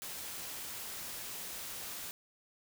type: noise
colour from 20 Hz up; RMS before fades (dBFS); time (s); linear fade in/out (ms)
white; -43; 0.02-2.11; 0
effects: none